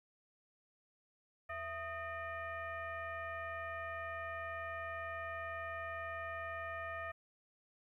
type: tone with frequency modulation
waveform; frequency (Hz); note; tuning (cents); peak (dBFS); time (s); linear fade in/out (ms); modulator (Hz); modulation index
sine; 1244.5; D#6; 0; -40; 1.49-7.12; 10; 580; 1.4
effects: 13-bit